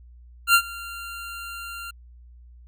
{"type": "tone with ADSR envelope", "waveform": "25% pulse", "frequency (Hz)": 1386, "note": "F6", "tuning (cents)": -14, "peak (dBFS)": -8, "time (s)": [0.47, 1.91], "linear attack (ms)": 73, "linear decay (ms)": 72, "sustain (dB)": -22, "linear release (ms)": 8, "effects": ["added 60 Hz sine -45 dBFS peak until 2.67 s"]}